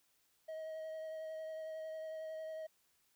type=tone with vibrato; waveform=triangle; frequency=634 Hz; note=D#5; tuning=32 cents sharp; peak=-40 dBFS; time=0.48-2.67 s; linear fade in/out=10 ms; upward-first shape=sine; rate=11 Hz; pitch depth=14 cents each way; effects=white hiss -75 dBFS RMS until 3.15 s